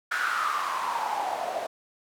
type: noise with band-pass filter sweep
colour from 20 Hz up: white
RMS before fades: -29 dBFS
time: 0.11-1.67 s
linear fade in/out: 10 ms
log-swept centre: 1500 to 640 Hz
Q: 7.6
effects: none